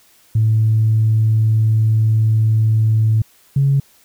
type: tone pair in turn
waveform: sine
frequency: 110 / 138.34 Hz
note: A2 / C#3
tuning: 0 / -3 cents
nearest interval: major third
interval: 397 cents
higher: second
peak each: -10 dBFS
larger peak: neither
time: 0.35-3.22 / 3.56-3.8 s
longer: first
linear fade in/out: 5 ms
effects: tanh soft clip ceiling -6 dBFS + white hiss -52 dBFS RMS until 4.04 s